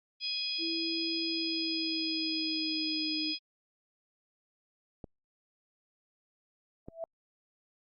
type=harmonic tone; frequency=830.6 Hz; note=G#5; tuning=in tune; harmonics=3 / 4 / 5 / 6; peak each=-41 / -38 / -43 / -34 dBFS; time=0.2-3.39 s; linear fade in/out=50 ms
type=tone with pitch glide; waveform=sine; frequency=329.6 to 309.3 Hz; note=E4 to D#4; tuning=0 to -10 cents; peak=-35 dBFS; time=0.58-3.35 s; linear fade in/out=50 ms; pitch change=-110 cents; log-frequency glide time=1.26-3.15 s
type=clicks; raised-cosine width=2 ms; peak=-29 dBFS; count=2; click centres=5.042 / 6.885 s
type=tone with exponential growth; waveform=sine; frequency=660 Hz; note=E5; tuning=2 cents sharp; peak=-31 dBFS; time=6.86-7.04 s; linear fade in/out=1 ms; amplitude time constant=37 ms
effects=Opus 48 kbps